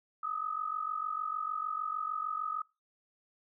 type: tone pair together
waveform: sine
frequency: 1229 / 1275.6 Hz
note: D#6 / D#6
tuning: -22 / +43 cents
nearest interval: minor second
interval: 65 cents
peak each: -36 / -35 dBFS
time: 0.23-2.62 s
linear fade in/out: 5 ms
effects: noise-tail reverb RT60 0.3 s tail -26 dB re dry